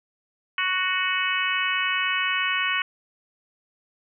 harmonic tone with a mistuned harmonic, 370.8 Hz, F#4, 4 cents sharp, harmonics 3 / 4 / 5 / 6 / 7 / 8, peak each -29 / -29 / -29 / -29 / -29 / -29 dBFS, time 0.58-2.82 s, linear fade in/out 2 ms, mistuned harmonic 7, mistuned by -19 cents, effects none

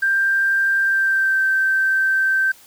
triangle tone with pitch glide, 1583 to 1555.8 Hz, G6 to G6, +17 to -14 cents, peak -11 dBFS, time 0.02-2.52 s, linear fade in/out 10 ms, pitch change -31 cents, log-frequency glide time 0.8-1.42 s, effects tanh soft clip ceiling -13 dBFS + white hiss -48 dBFS RMS until 2.66 s

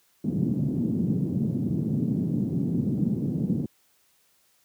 white band-pass noise, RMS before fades -26 dBFS, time 0.24-3.66 s, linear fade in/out 5 ms, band 130 to 240 Hz, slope 24 dB/octave, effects white hiss -65 dBFS RMS until 4.64 s + high-pass 60 Hz 12 dB/octave

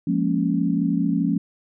sine chord, Bb minor seventh, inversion second, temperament equal, 174.61 / 207.7 / 233.1 / 277.2 Hz, F3 / Ab3 / Bb3 / Db4, 0 / 0 / 0 / 0 cents, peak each -23 / -25 / -26 / -23 dBFS, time 0.07-1.38 s, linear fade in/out 5 ms, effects none

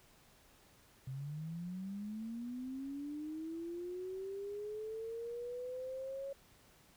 sine linear sweep, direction up, 128.4 to 554.4 Hz, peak -40 dBFS, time 1.07-6.33 s, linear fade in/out 5 ms, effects pink hiss -65 dBFS RMS until 6.96 s

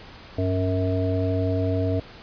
harmonic tone with a mistuned harmonic, 92.5 Hz, F#2, in tune, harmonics 1 / 3 / 5 / 7, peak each -23 / -27 / -29 / -29 dBFS, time 0.38-2 s, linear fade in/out 5 ms, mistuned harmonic 1, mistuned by +69 cents, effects pink hiss -44 dBFS RMS until 2.22 s + resampled to 11025 Hz

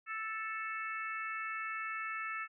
harmonic tone, 440 Hz, A4, in tune, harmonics 3 / 4 / 5 / 6, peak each -40 / -42 / -44 / -46 dBFS, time 0.06-2.48 s, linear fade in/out 50 ms, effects none

